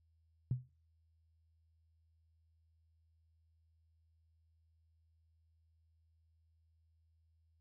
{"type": "tone with exponential decay", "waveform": "sine", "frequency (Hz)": 125.9, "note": "B2", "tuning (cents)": 34, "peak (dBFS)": -28, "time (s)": [0.51, 0.69], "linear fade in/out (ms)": 2, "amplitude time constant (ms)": 37, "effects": ["noise-tail reverb RT60 0.4 s tail -26 dB re dry", "added 81 Hz sine -70 dBFS peak until 7.6 s"]}